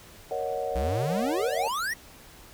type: chord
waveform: sine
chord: D# minor seventh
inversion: second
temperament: equal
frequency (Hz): 466.2 / 554.4 / 622.3 / 740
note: A#4 / C#5 / D#5 / F#5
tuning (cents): 0 / 0 / 0 / 0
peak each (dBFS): -33 / -32 / -35 / -33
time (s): 0.31-1.68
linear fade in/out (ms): 2
type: exponential sweep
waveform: square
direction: up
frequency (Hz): 58 to 1975.5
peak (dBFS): -28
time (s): 0.75-1.94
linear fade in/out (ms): 10
effects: pink hiss -50 dBFS RMS until 2.53 s